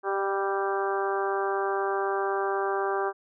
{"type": "harmonic tone with a mistuned harmonic", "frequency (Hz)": 196, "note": "G3", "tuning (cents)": 0, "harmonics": [2, 3, 4, 5, 6, 7, 8], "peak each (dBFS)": [-28, -36, -31, -36, -33, -39, -36], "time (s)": [0.03, 3.13], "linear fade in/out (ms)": 50, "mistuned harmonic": 3, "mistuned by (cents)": 27, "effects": []}